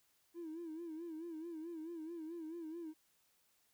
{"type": "tone with vibrato", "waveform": "triangle", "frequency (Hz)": 327.7, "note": "E4", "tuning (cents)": -10, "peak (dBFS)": -40, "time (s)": [0.34, 2.94], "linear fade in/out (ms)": 50, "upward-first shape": "sine", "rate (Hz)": 4.6, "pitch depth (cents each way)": 95, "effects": ["tanh soft clip ceiling -40 dBFS", "white hiss -75 dBFS RMS until 3.73 s"]}